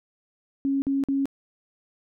sine tone bursts, 274.6 Hz, C#4, 16 cents flat, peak -21 dBFS, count 3, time 0.65-1.256 s, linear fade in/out 0 ms, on 170 ms, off 48 ms, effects none

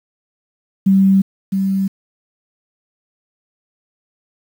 sine tone with echo, 193.4 Hz, G3, 23 cents flat, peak -8 dBFS, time 0.86-1.22 s, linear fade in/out 10 ms, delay 660 ms, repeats 1, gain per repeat -6 dB, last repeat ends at 1.88 s, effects 7-bit

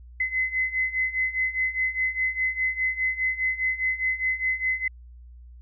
sine beating tone pair, 2037 / 2041.9 Hz, C7 / C7, -47 / -43 cents, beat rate 4.9 Hz, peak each -28 / -25 dBFS, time 0.2-4.88 s, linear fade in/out 5 ms, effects added 60 Hz sine -43 dBFS peak until 5.61 s

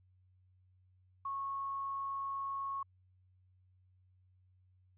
sine tone with quantisation, 1098 Hz, C#6, 17 cents flat, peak -36 dBFS, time 1.25-2.83 s, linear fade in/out 5 ms, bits 11, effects added 92 Hz sine -65 dBFS peak until 4.97 s + resampled to 8000 Hz

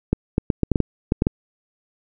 clicks, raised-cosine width 3 ms, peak -4 dBFS, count 10, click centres 0.13 / 0.381 / 0.502 / 0.633 / 0.717 / 0.758 / 0.803 / 1.121 / 1.221 / 1.269 s, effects none

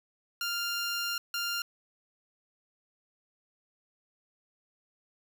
15% pulse tone bursts at uneven times, 1396.9 Hz, F6, in tune, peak -24 dBFS, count 2, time 0.41-1.18 / 1.34-1.62 s, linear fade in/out 2 ms, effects none

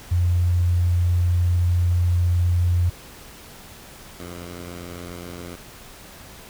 sine / 10% pulse tone pair in turn, 87.9 / 87.39 Hz, F2 / F2, +12 / +2 cents, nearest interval unison, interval 10 cents, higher first, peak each -16 / -26 dBFS, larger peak first, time 0.11-2.9 / 4.19-5.56 s, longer first, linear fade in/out 10 ms, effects pink hiss -43 dBFS RMS until 6.49 s

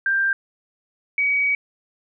sine tone pair in turn, 1583 / 2265 Hz, G6 / C#7, +17 / +37 cents, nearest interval tritone, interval 620 cents, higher second, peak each -17 dBFS, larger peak neither, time 0.06-0.33 / 1.18-1.55 s, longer second, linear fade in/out 2 ms, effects none

